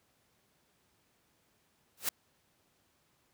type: noise with exponential growth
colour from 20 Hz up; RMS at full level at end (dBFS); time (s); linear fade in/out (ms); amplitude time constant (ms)
white; -26; 1.97-2.09; 5; 24
effects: pink hiss -72 dBFS RMS until 3.33 s + high-pass 80 Hz 12 dB/octave